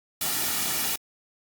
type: noise with comb filter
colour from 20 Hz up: white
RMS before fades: -27 dBFS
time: 0.21-0.96 s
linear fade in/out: 5 ms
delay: 1.9 ms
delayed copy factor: -0.55
effects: Opus 48 kbps